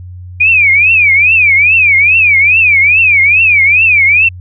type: tone with vibrato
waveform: sine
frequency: 2400 Hz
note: D7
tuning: 37 cents sharp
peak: -4 dBFS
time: 0.4-4.29 s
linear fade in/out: 10 ms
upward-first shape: triangle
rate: 2.4 Hz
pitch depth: 230 cents each way
effects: added 90 Hz sine -25 dBFS peak until 4.4 s